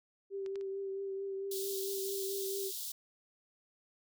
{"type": "tone with vibrato", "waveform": "sine", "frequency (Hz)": 390.7, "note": "G4", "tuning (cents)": -6, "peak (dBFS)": -36, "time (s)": [0.3, 2.72], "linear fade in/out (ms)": 50, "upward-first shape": "triangle", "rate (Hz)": 4.5, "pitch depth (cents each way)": 24}
{"type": "clicks", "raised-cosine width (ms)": 0.2, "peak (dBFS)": [-35, -34, -41], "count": 3, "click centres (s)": [0.462, 0.557, 0.611]}
{"type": "high-pass noise", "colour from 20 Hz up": "white", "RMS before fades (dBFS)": -41, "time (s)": [1.51, 2.92], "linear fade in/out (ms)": 5, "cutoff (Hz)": 3300, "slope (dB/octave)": 48}
{"effects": []}